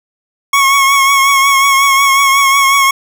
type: tone with vibrato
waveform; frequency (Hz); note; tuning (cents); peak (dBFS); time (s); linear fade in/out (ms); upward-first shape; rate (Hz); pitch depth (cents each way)
25% pulse; 1100; C#6; -14; -3; 0.53-2.91; 5; triangle; 5.5; 39
effects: none